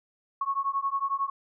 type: beating tone pair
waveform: sine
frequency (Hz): 1096 / 1107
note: C#6 / C#6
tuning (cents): -20 / -3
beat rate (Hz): 11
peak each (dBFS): -29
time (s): 0.41-1.3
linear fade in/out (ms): 5
effects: none